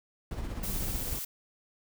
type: noise with tremolo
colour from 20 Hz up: brown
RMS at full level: -33 dBFS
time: 0.31-1.19 s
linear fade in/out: 2 ms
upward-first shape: triangle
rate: 16 Hz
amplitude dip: 50%
type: noise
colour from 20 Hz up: blue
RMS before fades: -37 dBFS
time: 0.63-1.25 s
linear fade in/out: 5 ms
effects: none